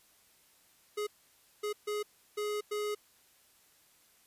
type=tone bursts at uneven times; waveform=square; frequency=418.2 Hz; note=G#4; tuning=12 cents sharp; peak=-33 dBFS; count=5; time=0.97-1.07 / 1.63-1.73 / 1.87-2.03 / 2.37-2.61 / 2.71-2.95 s; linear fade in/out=10 ms; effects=white hiss -65 dBFS RMS until 4.26 s + resampled to 32000 Hz